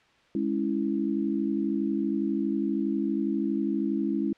sine chord, C# minor, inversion second, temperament equal, 207.7 / 277.2 / 329.6 Hz, G#3 / C#4 / E4, 0 / 0 / 0 cents, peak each -29 dBFS, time 0.35-4.33 s, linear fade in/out 2 ms, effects white hiss -61 dBFS RMS until 4.37 s + low-pass 3000 Hz 12 dB/octave

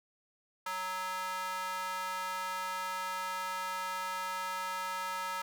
square tone with high-pass filter, 185.4 Hz, F#3, 4 cents sharp, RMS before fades -37 dBFS, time 0.66-5.42 s, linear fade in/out 5 ms, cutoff 1100 Hz, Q 3.5, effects none

